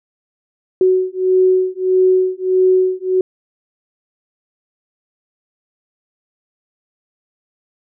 sine beating tone pair, 371.1 / 372.7 Hz, F#4 / F#4, +5 / +13 cents, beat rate 1.6 Hz, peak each -14 dBFS, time 0.81-3.21 s, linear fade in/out 2 ms, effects none

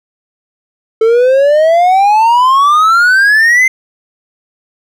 triangle exponential sweep, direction up, 438.4 to 2093 Hz, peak -3 dBFS, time 1.01-3.68 s, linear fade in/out 5 ms, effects none

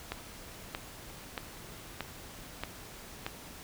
click train, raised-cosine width 0.3 ms, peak -18 dBFS, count 6, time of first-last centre 0.12-3.265 s, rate 1.59 Hz, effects pink hiss -48 dBFS RMS until 3.63 s

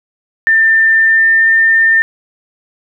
sine tone with pitch glide, 1792 to 1804.5 Hz, A6 to A6, +31 to +43 cents, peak -6 dBFS, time 0.47-2.02 s, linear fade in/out 0 ms, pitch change +12 cents, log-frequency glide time 0.97-1.47 s, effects none

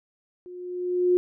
sine tone with level ramp, 359 Hz, F4, 48 cents sharp, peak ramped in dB -39 to -15 dBFS, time 0.46-1.17 s, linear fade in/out 0 ms, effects none

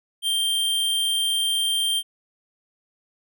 square tone, 3168 Hz, G7, 18 cents sharp, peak -21 dBFS, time 0.22-2.03 s, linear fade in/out 50 ms, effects none

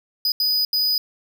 square tone bursts at uneven times, 4972 Hz, D#8, 2 cents flat, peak -18 dBFS, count 3, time 0.25-0.32 / 0.4-0.65 / 0.73-0.98 s, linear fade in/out 2 ms, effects none

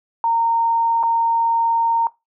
sine tone with dropouts, 921 Hz, A#5, 21 cents flat, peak -15 dBFS, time 0.24-2.07 s, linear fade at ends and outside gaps 1 ms, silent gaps 1.03-1.035 s, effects noise-tail reverb RT60 0.2 s tail -19 dB re dry

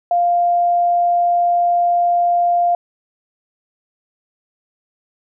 sine tone, 698.5 Hz, F5, in tune, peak -12 dBFS, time 0.11-2.75 s, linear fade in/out 2 ms, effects none

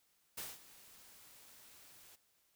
white noise with ADSR envelope, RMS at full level -43 dBFS, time 0.37-2.16 s, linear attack 11 ms, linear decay 200 ms, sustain -17 dB, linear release 11 ms, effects white hiss -75 dBFS RMS until 2.55 s

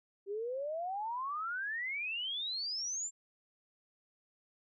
sine exponential sweep, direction up, 386.4 to 7459 Hz, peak -35 dBFS, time 0.26-3.11 s, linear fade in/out 50 ms, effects none

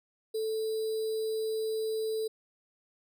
sine tone with sample-and-hold, 440 Hz, A4, in tune, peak -29 dBFS, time 0.34-2.28 s, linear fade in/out 10 ms, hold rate 4410 Hz, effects none

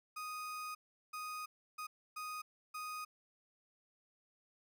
35% pulse tone bursts at uneven times, 1244.5 Hz, D#6, in tune, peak -40 dBFS, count 5, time 0.16-0.75 / 1.13-1.46 / 1.78-1.87 / 2.16-2.42 / 2.74-3.05 s, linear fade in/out 10 ms, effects none

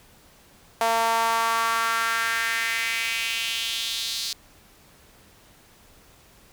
sawtooth tone with high-pass filter sweep, 227.9 Hz, A#3, 39 cents flat, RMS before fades -25 dBFS, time 0.81-4.33 s, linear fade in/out 0 ms, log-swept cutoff 750 to 4400 Hz, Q 3.1, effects pink hiss -54 dBFS RMS until 6.52 s

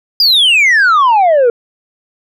sine exponential sweep, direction down, 4962 to 458.4 Hz, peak -3 dBFS, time 0.2-1.5 s, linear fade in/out 2 ms, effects tanh soft clip ceiling -5 dBFS

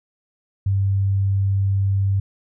sine tone, 98 Hz, G2, in tune, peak -16 dBFS, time 0.66-2.2 s, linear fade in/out 5 ms, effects none

